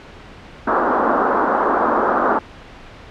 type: band-pass noise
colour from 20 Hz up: white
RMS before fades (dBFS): -17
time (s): 0.67-2.39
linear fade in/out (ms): 5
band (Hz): 220 to 1400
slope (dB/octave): 48
effects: pink hiss -39 dBFS RMS until 3.1 s + low-pass 3000 Hz 12 dB/octave